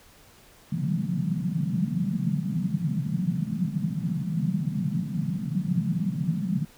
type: band-pass noise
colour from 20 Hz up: white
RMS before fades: -27 dBFS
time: 0.72-6.65 s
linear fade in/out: 2 ms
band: 140 to 200 Hz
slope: 48 dB/octave
effects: pink hiss -54 dBFS RMS until 6.77 s